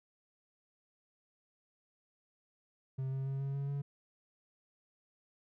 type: tone with pitch steps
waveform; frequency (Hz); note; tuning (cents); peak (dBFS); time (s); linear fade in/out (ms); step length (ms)
triangle; 132.5 / 134.19 / 135.91 / 137.65 / 139.41 / 141.19; C3 / C3 / C#3 / C#3 / C#3 / C#3; +22 / +44 / -34 / -12 / +10 / +32; -32; 2.98-3.82; 10; 140
effects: none